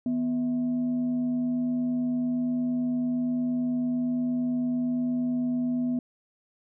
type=tone with frequency modulation; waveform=sine; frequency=246.9 Hz; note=B3; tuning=in tune; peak=-24 dBFS; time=0.06-5.99 s; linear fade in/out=2 ms; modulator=405 Hz; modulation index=0.24; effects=none